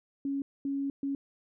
sine tone bursts at uneven times, 277.2 Hz, C#4, in tune, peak -29 dBFS, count 3, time 0.25-0.42 / 0.65-0.9 / 1.03-1.15 s, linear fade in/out 2 ms, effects none

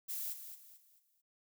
violet noise with echo, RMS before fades -40 dBFS, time 0.08-0.34 s, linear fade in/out 20 ms, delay 220 ms, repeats 4, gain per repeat -9 dB, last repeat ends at 1.22 s, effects none

